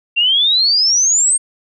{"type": "exponential sweep", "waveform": "sine", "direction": "up", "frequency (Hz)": [2722, 8620], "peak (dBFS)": -10, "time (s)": [0.16, 1.38], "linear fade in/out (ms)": 20, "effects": []}